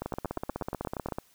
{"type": "two click trains", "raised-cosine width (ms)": 1, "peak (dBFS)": [-19, -18], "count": [10, 19], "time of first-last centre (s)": [[0.02, 1.086], [0.06, 1.185]], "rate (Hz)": [8.44, 16], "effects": ["white hiss -63 dBFS RMS until 1.34 s"]}